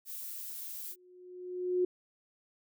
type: noise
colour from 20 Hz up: violet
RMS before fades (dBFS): -42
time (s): 0.05-0.96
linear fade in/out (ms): 50
type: tone with exponential growth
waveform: sine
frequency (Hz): 362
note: F#4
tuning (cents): -38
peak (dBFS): -24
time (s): 0.88-1.85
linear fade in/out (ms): 5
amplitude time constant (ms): 210
effects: none